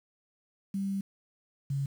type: tone pair in turn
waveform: sine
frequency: 196 / 138.59 Hz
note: G3 / C#3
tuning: 0 / 0 cents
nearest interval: tritone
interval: 600 cents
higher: first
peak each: -29 / -28 dBFS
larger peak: second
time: 0.74-1.01 / 1.7-1.86 s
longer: first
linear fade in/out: 5 ms
effects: 9-bit